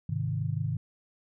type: chord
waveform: sine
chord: Ab major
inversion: none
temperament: equal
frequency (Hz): 103.83 / 130.81 / 155.56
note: Ab2 / C3 / Eb3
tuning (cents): 0 / 0 / 0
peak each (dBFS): -32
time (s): 0.09-0.77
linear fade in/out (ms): 5
effects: none